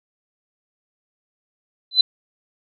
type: tone with exponential growth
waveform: sine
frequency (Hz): 4027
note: B7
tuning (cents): +33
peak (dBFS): -5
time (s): 1.91-2.01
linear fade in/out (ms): 5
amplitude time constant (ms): 21
effects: none